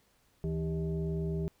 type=tone with frequency modulation; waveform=sine; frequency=161.8 Hz; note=E3; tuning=32 cents flat; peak=-30 dBFS; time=0.44-1.48 s; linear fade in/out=0 ms; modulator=235 Hz; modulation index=0.96; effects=pink hiss -69 dBFS RMS until 1.6 s